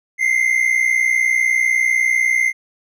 triangle tone pair together, 2056 / 2116 Hz, C7 / C7, -31 / +19 cents, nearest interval unison, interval 50 cents, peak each -15 dBFS, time 0.18-2.53 s, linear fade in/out 50 ms, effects none

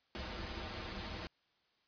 pink noise with comb filter, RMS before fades -43 dBFS, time 0.15-1.27 s, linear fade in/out 0 ms, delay 7.1 ms, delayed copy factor -0.8, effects white hiss -75 dBFS RMS until 1.87 s + resampled to 11025 Hz

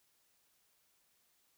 silence, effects white hiss -74 dBFS RMS until 1.57 s

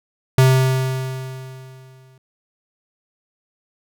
square tone with exponential decay, 130.81 Hz, C3, in tune, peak -9 dBFS, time 0.38-2.18 s, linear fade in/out 2 ms, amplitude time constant 390 ms, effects none

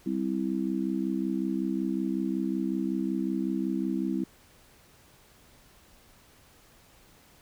sine chord, C major, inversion second, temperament just, 196.22 / 261.6 / 327 Hz, G3 / C4 / E4, +2 / 0 / -14 cents, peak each -31 dBFS, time 0.06-4.24 s, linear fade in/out 5 ms, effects pink hiss -58 dBFS RMS until 7.41 s

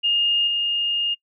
sine tone with level steps, 2834 Hz, F7, 25 cents sharp, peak -17 / -20 dBFS, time 0.03-1.15 s, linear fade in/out 20 ms, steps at 0.47 s, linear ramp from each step 5 ms, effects noise-tail reverb RT60 0.1 s tail -22 dB re dry

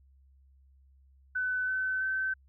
sine tone with pitch steps, 1506 / 1521.7 / 1537.6 Hz, F#6 / F#6 / G6, +30 / +48 / -34 cents, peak -28 dBFS, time 1.35-2.34 s, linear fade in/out 10 ms, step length 330 ms, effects added 67 Hz sine -58 dBFS peak until 2.48 s

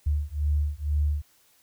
sine beating tone pair, 72.9 / 75 Hz, D2 / D2, -12 / +37 cents, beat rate 2.1 Hz, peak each -26 dBFS, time 0.06-1.22 s, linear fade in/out 10 ms, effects white hiss -62 dBFS RMS until 1.62 s

